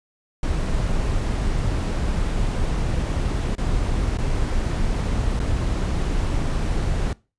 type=noise with dropouts; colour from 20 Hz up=brown; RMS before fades=-22 dBFS; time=0.43-7.13 s; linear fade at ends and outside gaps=2 ms; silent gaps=3.552-3.581 / 4.173-4.185 / 5.393-5.4 s; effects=noise-tail reverb RT60 0.3 s tail -22 dB re dry + resampled to 22050 Hz